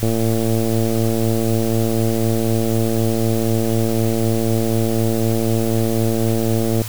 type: click train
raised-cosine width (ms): 2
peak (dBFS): -7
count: 768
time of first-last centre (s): 0.03-6.818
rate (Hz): 113
effects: added 109 Hz sine -27 dBFS peak until 6.88 s + white hiss -32 dBFS RMS until 6.88 s